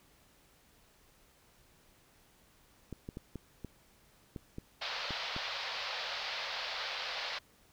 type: clicks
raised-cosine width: 3 ms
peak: -28 dBFS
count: 9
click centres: 2.927 / 3.089 / 3.171 / 3.357 / 3.647 / 4.362 / 4.584 / 5.107 / 5.364 s
type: band-pass noise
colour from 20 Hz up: white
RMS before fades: -39 dBFS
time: 4.81-7.39 s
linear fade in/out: 10 ms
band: 490 to 4800 Hz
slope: 48 dB/octave
effects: pink hiss -65 dBFS RMS until 7.72 s